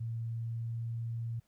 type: tone with pitch glide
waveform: sine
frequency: 114.7 to 115.63 Hz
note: A#2 to A#2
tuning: -28 to -14 cents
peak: -34 dBFS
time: 0-1.4 s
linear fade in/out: 10 ms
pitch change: +14 cents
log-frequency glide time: 0.19-0.85 s
effects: pink hiss -75 dBFS RMS until 1.47 s